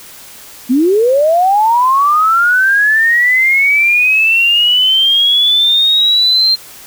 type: linear sweep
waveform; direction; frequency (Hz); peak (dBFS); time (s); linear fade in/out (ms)
sine; up; 234.7 to 4186; -7; 0.69-6.56; 20
effects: white hiss -35 dBFS RMS until 6.86 s